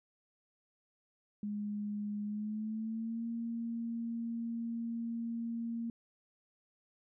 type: tone with pitch glide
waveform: sine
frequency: 207.4 to 231.5 Hz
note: G#3 to A#3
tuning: -2 to -12 cents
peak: -35 dBFS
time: 1.43-5.9 s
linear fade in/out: 2 ms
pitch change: +190 cents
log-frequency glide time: 2.24-3.26 s
effects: none